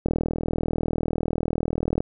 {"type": "click train", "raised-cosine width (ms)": 2, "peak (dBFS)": -10, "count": 79, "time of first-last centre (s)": [0.06, 2.005], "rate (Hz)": 40.1, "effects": []}